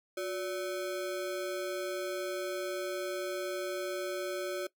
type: ring-modulated tone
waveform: square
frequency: 468.8 Hz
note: A#4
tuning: 10 cents sharp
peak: -31 dBFS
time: 0.17-4.67 s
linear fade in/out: 5 ms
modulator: 106 Hz
effects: noise-tail reverb RT60 0.1 s tail -19 dB re dry